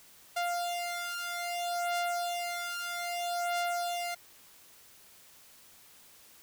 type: beating tone pair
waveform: sawtooth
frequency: 698.5 / 699.12 Hz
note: F5 / F5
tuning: 0 / +2 cents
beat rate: 0.62 Hz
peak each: -31 dBFS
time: 0.36-4.15 s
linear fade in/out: 10 ms
effects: white hiss -57 dBFS RMS until 6.42 s